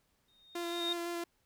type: tone with exponential growth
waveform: sine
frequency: 3699 Hz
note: A#7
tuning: 14 cents flat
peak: -30 dBFS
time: 0.28-0.93 s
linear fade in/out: 5 ms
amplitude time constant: 140 ms
type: tone with vibrato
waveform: sawtooth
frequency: 343.5 Hz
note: F4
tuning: 29 cents flat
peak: -32 dBFS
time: 0.55-1.24 s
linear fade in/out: 5 ms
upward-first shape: square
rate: 5.9 Hz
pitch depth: 10 cents each way
effects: pink hiss -75 dBFS RMS until 1.45 s